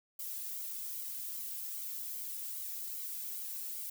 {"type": "noise with flanger", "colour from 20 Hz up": "violet", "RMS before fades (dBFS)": -41, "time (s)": [0.19, 3.9], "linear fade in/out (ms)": 5, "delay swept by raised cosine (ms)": [1.1, 2.2], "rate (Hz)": 2.5, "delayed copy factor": -0.75, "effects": []}